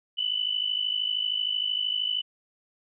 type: tone pair together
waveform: sine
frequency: 2960 / 3013 Hz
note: F#7 / F#7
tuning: 0 / +31 cents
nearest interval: unison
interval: 31 cents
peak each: -28 dBFS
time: 0.17-2.22 s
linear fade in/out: 20 ms
effects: none